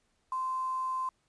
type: tone with quantisation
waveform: sine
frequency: 1038 Hz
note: C6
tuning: 14 cents flat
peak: -30 dBFS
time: 0.32-1.09 s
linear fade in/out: 2 ms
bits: 9
effects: pink hiss -74 dBFS RMS until 1.28 s + resampled to 22050 Hz